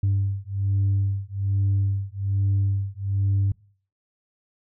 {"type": "beating tone pair", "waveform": "sine", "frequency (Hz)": [98, 99.2], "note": ["G2", "G2"], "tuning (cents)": [0, 21], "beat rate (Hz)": 1.2, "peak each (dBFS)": -22, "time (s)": [0.03, 3.52], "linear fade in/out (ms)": 5, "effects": ["noise-tail reverb RT60 0.5 s tail -25 dB re dry", "tanh soft clip ceiling -16 dBFS"]}